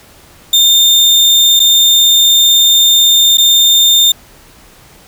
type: tone with dropouts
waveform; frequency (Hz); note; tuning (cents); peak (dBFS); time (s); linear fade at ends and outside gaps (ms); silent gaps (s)
35% pulse; 3619; A7; +48; -3; 0.53-4.12; 5; 1.595-1.6 / 3.373-3.381
effects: pink hiss -41 dBFS RMS until 5.07 s